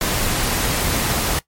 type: noise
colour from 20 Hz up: pink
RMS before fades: -20 dBFS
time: 0.01-1.39 s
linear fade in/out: 2 ms
effects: noise-tail reverb RT60 0.1 s tail -18 dB re dry + MP3 64 kbps